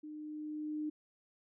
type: tone with level ramp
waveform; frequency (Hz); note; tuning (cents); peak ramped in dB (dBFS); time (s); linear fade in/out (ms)
sine; 303.8; D#4; -41; -44 to -34; 0.03-0.9; 10
effects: none